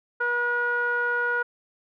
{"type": "tone with low-pass filter", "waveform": "sawtooth", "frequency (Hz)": 482, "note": "B4", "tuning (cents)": -42, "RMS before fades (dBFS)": -25, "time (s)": [0.2, 1.43], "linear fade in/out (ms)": 10, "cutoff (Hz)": 1400, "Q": 9, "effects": []}